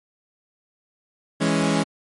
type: chord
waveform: sawtooth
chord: C# minor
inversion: first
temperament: equal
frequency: 164.81 / 207.7 / 277.2 Hz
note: E3 / G#3 / C#4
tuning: 0 / 0 / 0 cents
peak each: -19 dBFS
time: 1.4-1.84 s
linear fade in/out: 20 ms
effects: MP3 48 kbps